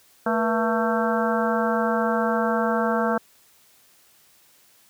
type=harmonic tone with a mistuned harmonic; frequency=223.8 Hz; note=A3; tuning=30 cents sharp; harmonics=1 / 2 / 3 / 4 / 5 / 6 / 7; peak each=-25 / -26 / -26 / -29 / -31 / -29 / -31 dBFS; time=0.26-3.18 s; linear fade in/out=5 ms; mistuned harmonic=2; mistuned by=+120 cents; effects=white hiss -57 dBFS RMS until 4.89 s + high-pass 60 Hz 12 dB/octave